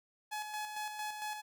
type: tone with tremolo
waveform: sawtooth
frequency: 848 Hz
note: G#5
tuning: 36 cents sharp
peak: -33 dBFS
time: 0.31-1.42 s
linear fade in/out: 20 ms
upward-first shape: square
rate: 4.4 Hz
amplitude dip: 45%
effects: none